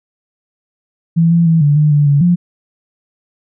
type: tone with pitch steps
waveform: sine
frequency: 166.1 / 169.1 / 163.4 / 145.5 / 150.8 / 146.5 / 142.8 / 175.4 Hz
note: E3 / E3 / E3 / D3 / D3 / D3 / D3 / F3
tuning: +13 / +44 / -15 / -16 / +46 / -4 / -48 / +8 cents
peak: -7 dBFS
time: 1.16-2.36 s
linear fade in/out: 20 ms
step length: 150 ms
effects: none